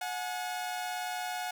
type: tone pair together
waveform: sawtooth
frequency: 728 / 845.8 Hz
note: F#5 / G#5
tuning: -28 / +31 cents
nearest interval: minor third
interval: 259 cents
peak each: -31 / -36 dBFS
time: 0.01-1.51 s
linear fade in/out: 5 ms
effects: none